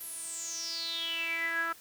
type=tone with band-pass filter sweep; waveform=sawtooth; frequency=332.1 Hz; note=E4; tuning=13 cents sharp; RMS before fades=-35 dBFS; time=0-1.73 s; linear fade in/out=10 ms; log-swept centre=12000 to 1400 Hz; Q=9.9; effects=white hiss -54 dBFS RMS until 1.8 s